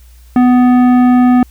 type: tone with tanh clipping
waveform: triangle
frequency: 248.7 Hz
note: B3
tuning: 12 cents sharp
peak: -7 dBFS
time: 0.36-1.43 s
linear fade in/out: 2 ms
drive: 17 dB
effects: added 60 Hz sine -37 dBFS peak until 1.5 s + white hiss -50 dBFS RMS until 1.5 s